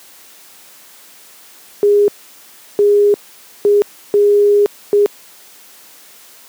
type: tone bursts at uneven times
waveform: sine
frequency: 410 Hz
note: G#4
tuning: 22 cents flat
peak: -7 dBFS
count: 5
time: 1.83-2.08 / 2.79-3.14 / 3.65-3.82 / 4.14-4.66 / 4.93-5.06 s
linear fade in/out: 0 ms
effects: white hiss -42 dBFS RMS until 6.48 s + high-pass 200 Hz 12 dB/octave